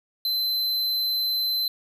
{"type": "tone", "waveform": "square", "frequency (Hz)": 4065, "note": "B7", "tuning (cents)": 49, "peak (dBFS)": -23, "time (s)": [0.25, 1.68], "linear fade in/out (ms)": 2, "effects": []}